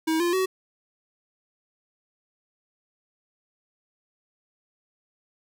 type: tone with pitch steps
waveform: square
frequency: 320 / 347 / 376.2 Hz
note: D#4 / F4 / F#4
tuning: +49 / -11 / +29 cents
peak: -22 dBFS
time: 0.07-0.46 s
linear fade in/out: 10 ms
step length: 130 ms
effects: none